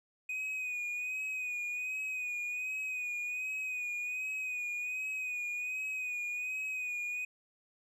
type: tone with vibrato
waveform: triangle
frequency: 2491 Hz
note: D#7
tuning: 1 cent sharp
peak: -33 dBFS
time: 0.29-7.25 s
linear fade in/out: 5 ms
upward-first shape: sine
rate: 1.3 Hz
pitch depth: 40 cents each way
effects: none